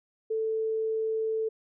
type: tone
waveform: sine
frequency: 441.9 Hz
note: A4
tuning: 7 cents sharp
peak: -26 dBFS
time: 0.3-1.49 s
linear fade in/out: 10 ms
effects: none